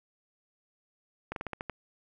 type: slowing click train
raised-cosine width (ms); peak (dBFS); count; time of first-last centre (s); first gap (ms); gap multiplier
0.5; -20; 7; 1.32-1.697; 42; 1.16
effects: none